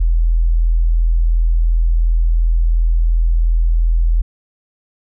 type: tone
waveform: sine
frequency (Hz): 41.41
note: E1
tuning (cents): +9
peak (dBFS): -10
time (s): 0-4.22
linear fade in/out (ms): 10
effects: none